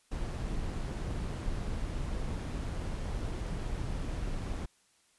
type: noise with amplitude modulation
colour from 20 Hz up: brown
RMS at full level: -34 dBFS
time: 0.11-4.66 s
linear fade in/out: 10 ms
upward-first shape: sine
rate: 165 Hz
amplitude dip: 25%
effects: white hiss -68 dBFS RMS until 5.18 s + resampled to 24000 Hz